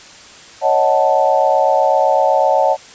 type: chord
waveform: sine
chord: D# half-diminished seventh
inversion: third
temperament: equal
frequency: 554.4 / 622.3 / 740 / 880 Hz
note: C#5 / D#5 / F#5 / A5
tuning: 0 / 0 / 0 / 0 cents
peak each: -16 dBFS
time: 0.61-2.77 s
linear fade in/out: 50 ms
effects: white hiss -39 dBFS RMS until 2.94 s + resampled to 16000 Hz